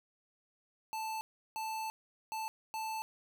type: tone bursts at uneven times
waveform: square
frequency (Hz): 880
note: A5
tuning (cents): 0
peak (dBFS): -37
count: 4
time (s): 0.93-1.21 / 1.56-1.9 / 2.32-2.48 / 2.74-3.02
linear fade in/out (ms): 0
effects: none